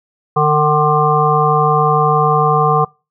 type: harmonic tone with a mistuned harmonic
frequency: 151.1 Hz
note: D3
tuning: 50 cents sharp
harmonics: 1 / 3 / 5 / 7 / 8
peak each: -16 / -16 / -16 / -16 / -16 dBFS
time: 0.36-2.85 s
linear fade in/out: 10 ms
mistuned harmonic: 8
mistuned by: -29 cents
effects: noise-tail reverb RT60 0.3 s tail -26 dB re dry